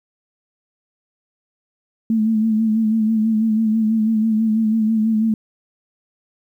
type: tone with vibrato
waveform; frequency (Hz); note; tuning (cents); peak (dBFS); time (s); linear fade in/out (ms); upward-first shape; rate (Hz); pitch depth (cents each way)
sine; 220; A3; 0; -14; 2.1-5.34; 2; sine; 6.1; 44
effects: 9-bit